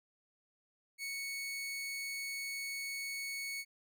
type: tone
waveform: sawtooth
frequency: 2217 Hz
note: C#7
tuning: in tune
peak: -35 dBFS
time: 0.98-3.65 s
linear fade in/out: 50 ms
effects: none